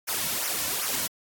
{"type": "noise with flanger", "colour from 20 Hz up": "white", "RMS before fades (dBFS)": -28, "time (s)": [0.07, 1.08], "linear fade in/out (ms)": 20, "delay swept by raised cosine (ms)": [0.24, 2.54], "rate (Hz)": 2.6, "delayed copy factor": -0.7, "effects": ["AAC 64 kbps"]}